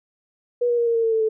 sine tone with pitch steps, 484.7 / 477.8 / 470.9 / 464.2 / 457.5 / 450.9 / 444.5 / 438.1 Hz, B4 / A#4 / A#4 / A#4 / A#4 / A4 / A4 / A4, -32 / +43 / +18 / -7 / -32 / +42 / +18 / -7 cents, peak -17 dBFS, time 0.61-1.29 s, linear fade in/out 10 ms, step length 85 ms, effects none

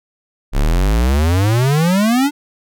square exponential sweep, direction up, 32.4 to 298.5 Hz, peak -12 dBFS, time 0.52-2.31 s, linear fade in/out 50 ms, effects none

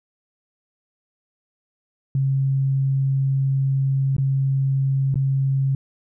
sine tone with dropouts, 135.5 Hz, C#3, 39 cents flat, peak -17 dBFS, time 2.15-5.75 s, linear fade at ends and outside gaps 2 ms, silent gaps 4.166-4.182 / 5.143-5.156 s, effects none

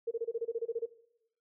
sine tone bursts, 460.6 Hz, A#4, 21 cents flat, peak -29 dBFS, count 12, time 0.07-0.86 s, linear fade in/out 10 ms, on 42 ms, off 26 ms, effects noise-tail reverb RT60 0.8 s tail -18 dB re dry

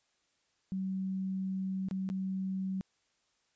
sine tone with dropouts, 190 Hz, F#3, 46 cents sharp, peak -32 dBFS, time 0.72-2.81 s, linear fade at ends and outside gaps 0 ms, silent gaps 1.886-1.911 / 2.09-2.1 s, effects white hiss -75 dBFS RMS until 3.55 s + resampled to 16000 Hz

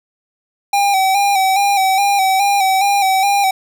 square tone with vibrato, 784 Hz, G5, in tune, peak -12 dBFS, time 0.73-3.51 s, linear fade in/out 5 ms, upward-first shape square, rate 2.4 Hz, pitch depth 44 cents each way, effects none

